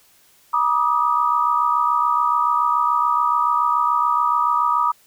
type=tone cluster; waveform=sine; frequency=962 / 1187 / 1254 Hz; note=B5 / D6 / D#6; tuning=-46 / +18 / +13 cents; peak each=-20 dBFS; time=0.53-4.92 s; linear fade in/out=10 ms; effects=white hiss -55 dBFS RMS until 5.06 s